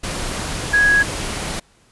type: tone in noise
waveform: sine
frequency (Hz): 1661.2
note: G#6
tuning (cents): 0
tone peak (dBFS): -11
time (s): 0.73-1.03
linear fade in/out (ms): 10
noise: pink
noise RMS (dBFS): -25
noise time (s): 0.03-1.6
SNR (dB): +11
effects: pink hiss -55 dBFS RMS until 1.91 s + resampled to 24000 Hz